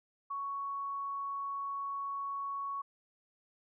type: tone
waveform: sine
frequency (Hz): 1113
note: C#6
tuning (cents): +7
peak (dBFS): -35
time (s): 0.3-2.82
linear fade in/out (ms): 10
effects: none